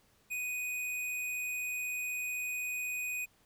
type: tone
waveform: square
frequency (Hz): 2489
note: D#7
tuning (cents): 0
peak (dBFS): -35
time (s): 0.3-3.26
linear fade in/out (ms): 20
effects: pink hiss -68 dBFS RMS until 3.45 s